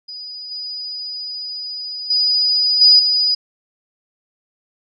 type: tone with level steps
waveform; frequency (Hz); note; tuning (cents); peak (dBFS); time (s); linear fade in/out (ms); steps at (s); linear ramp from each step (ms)
sine; 4943; D#8; -12; -29 / -25 / -13 / -6 / -13; 0.08-3.35; 10; 0.51 / 2.1 / 2.81 / 2.99; 5
effects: none